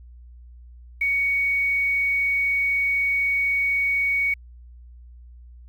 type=tone with quantisation; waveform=sine; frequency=2236 Hz; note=C#7; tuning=14 cents sharp; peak=-19 dBFS; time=1.01-4.34 s; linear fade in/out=5 ms; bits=8; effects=added 60 Hz sine -42 dBFS peak until 5.68 s